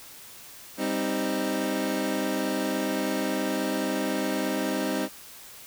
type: chord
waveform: 25% pulse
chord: C minor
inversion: second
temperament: equal with one note detuned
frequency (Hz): 198.05 / 261.6 / 311.1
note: G3 / C4 / Eb4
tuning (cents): +18 / 0 / 0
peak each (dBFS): -28 / -26 / -26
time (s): 0.77-5.09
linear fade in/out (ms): 50
effects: white hiss -46 dBFS RMS until 5.66 s